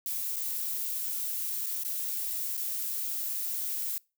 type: noise with dropouts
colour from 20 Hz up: violet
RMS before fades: -33 dBFS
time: 0.06-3.98 s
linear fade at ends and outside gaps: 1 ms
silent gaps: 0.36-0.366 / 1.661-1.665 / 1.835-1.848 / 2.57-2.575 s
effects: noise-tail reverb RT60 0.3 s tail -25 dB re dry